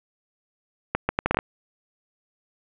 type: accelerating click train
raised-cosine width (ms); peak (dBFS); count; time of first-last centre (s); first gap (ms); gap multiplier
0.5; -6; 8; 0.95-1.389; 140; 0.71
effects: resampled to 8000 Hz + 7-bit